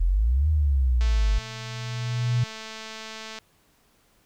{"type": "exponential two-way sweep", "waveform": "sine", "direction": "up then down", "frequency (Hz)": [40, 79, 48.02], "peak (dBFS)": -18, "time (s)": [0, 1.39], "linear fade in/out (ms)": 10, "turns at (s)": 0.49}
{"type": "tone with exponential growth", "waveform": "sine", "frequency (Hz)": 121.2, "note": "B2", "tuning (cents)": -32, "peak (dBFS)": -18, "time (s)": [0.6, 2.44], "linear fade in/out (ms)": 5, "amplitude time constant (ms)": 400}
{"type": "click train", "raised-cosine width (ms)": 0.2, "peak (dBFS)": -21, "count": 524, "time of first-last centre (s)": [1.01, 3.387], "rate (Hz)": 220}
{"effects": ["pink hiss -63 dBFS RMS until 4.25 s"]}